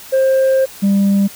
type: tone pair in turn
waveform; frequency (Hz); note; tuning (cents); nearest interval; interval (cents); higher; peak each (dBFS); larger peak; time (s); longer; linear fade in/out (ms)
sine; 530 / 198.53; C5 / G3; +22 / +22; octave + perfect fourth; 1700; first; -7; neither; 0.12-0.66 / 0.82-1.28; first; 20
effects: tanh soft clip ceiling -9 dBFS + white hiss -36 dBFS RMS until 1.35 s